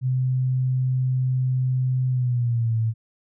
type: tone with pitch glide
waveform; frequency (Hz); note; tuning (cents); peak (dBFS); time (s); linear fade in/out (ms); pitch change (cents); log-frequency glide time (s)
sine; 128.6 to 112.6; C3 to A2; -30 to +40; -19; 0.01-2.94; 50; -230; 2.09-2.77
effects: none